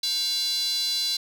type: tone with high-pass filter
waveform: square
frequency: 311.8 Hz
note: D#4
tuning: 4 cents sharp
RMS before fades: -26 dBFS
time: 0.03-1.17 s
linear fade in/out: 5 ms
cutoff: 4200 Hz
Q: 8.5
effects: none